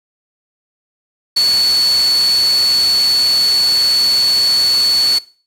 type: tone in noise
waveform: sine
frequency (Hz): 4435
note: C#8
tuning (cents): 0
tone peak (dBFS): -9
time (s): 1.36-5.19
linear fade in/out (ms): 10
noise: white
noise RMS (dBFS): -23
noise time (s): 1.36-5.19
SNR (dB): +11
effects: noise-tail reverb RT60 0.4 s tail -21 dB re dry + low-pass 12000 Hz 12 dB/octave